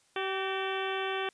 harmonic tone with a mistuned harmonic, 384.6 Hz, G4, 33 cents flat, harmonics 1 / 2 / 3 / 4 / 5 / 6 / 7 / 8 / 9, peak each -34 / -37 / -39 / -40 / -41 / -42 / -42 / -43 / -44 dBFS, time 0.16-1.29 s, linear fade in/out 2 ms, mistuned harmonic 5, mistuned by -79 cents, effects white hiss -67 dBFS RMS until 1.33 s + resampled to 22050 Hz

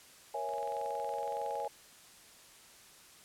sine chord, A# half-diminished seventh, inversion none, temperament equal with one note detuned, 471.6 / 554.4 / 659.3 / 830.6 Hz, A#4 / C#5 / E5 / G#5, +20 / 0 / 0 / 0 cents, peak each -42 / -40 / -42 / -37 dBFS, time 0.34-1.68 s, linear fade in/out 5 ms
click train, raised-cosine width 0.3 ms, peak -36 dBFS, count 26, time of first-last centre 0.49-1.647 s, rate 21.6 Hz
effects white hiss -57 dBFS RMS until 3.24 s + low-pass 11000 Hz 12 dB/octave

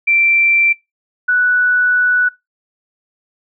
sine tone pair in turn, 2349 / 1479.8 Hz, D7 / F#6, 0 / 0 cents, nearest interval minor sixth, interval 800 cents, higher first, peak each -10 dBFS, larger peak neither, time 0.07-0.73 / 1.28-2.29 s, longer second, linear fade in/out 10 ms, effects noise-tail reverb RT60 0.2 s tail -21 dB re dry

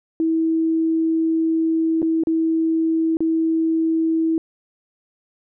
sine tone with dropouts, 324.1 Hz, E4, 29 cents flat, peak -16 dBFS, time 0.2-4.38 s, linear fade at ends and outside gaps 1 ms, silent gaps 2.019-2.027 / 2.236-2.271 / 3.17-3.205 s, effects none

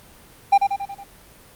triangle tone with echo, 796 Hz, G5, 26 cents sharp, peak -8 dBFS, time 0.52-0.58 s, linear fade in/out 10 ms, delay 92 ms, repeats 5, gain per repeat -5 dB, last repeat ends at 1.04 s, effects pink hiss -48 dBFS RMS until 1.55 s + Opus 32 kbps

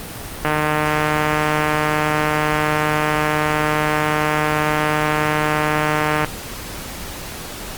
click train, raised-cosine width 0.5 ms, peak -3 dBFS, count 882, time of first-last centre 0.45-6.246 s, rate 152 Hz, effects pink hiss -31 dBFS RMS until 7.77 s + Opus 32 kbps

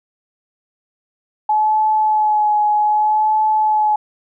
sine tone with vibrato, 852 Hz, G#5, 44 cents sharp, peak -12 dBFS, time 1.49-3.96 s, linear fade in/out 5 ms, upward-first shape sine, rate 0.64 Hz, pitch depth 23 cents each way, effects none

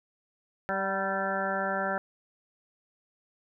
harmonic tone with a mistuned harmonic, 194.4 Hz, G3, 14 cents flat, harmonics 1 / 2 / 3 / 4 / 5 / 7 / 8 / 9, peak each -37 / -39 / -33 / -34 / -39 / -34 / -36 / -37 dBFS, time 0.69-1.98 s, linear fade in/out 0 ms, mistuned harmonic 4, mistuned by -27 cents, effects none

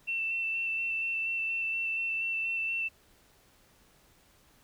sine tone with vibrato, 2682 Hz, E7, 29 cents sharp, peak -29 dBFS, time 0.07-2.89 s, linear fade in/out 20 ms, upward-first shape square, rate 4.2 Hz, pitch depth 12 cents each way, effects pink hiss -63 dBFS RMS until 4.63 s

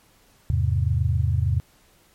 sine chord, E augmented, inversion none, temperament equal, 82.41 / 103.83 / 130.81 Hz, E2 / G#2 / B#2, 0 / 0 / 0 cents, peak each -22 / -23 / -24 dBFS, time 0.5-1.6 s, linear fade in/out 0 ms, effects pink hiss -58 dBFS RMS until 2.14 s + MP3 64 kbps

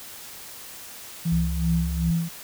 sine tone with tremolo, 167 Hz, E3, 23 cents sharp, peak -19 dBFS, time 1.25-2.29 s, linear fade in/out 10 ms, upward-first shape sine, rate 2.6 Hz, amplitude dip 75%
sine tone, 67.9 Hz, C#2, 35 cents flat, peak -25 dBFS, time 1.32-2.11 s, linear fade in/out 5 ms
effects white hiss -41 dBFS RMS until 2.43 s

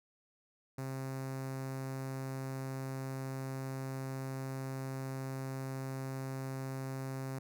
sawtooth tone with notch filter, 133.2 Hz, C3, 31 cents sharp, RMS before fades -40 dBFS, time 0.78-7.39 s, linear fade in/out 5 ms, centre 3200 Hz, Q 1.1, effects none

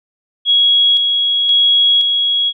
sine tone with tremolo, 3322 Hz, G#7, in tune, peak -8 dBFS, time 0.45-2.53 s, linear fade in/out 50 ms, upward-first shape square, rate 0.96 Hz, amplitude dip 35%, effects none

